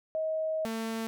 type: tone pair in turn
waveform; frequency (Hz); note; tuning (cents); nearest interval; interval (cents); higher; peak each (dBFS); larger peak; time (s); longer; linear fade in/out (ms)
sine / sawtooth; 633 / 224.6; D#5 / A3; +30 / +36; octave + tritone; 1794; first; -28; neither; 0.15-0.65 / 0.65-1.07; first; 0
effects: none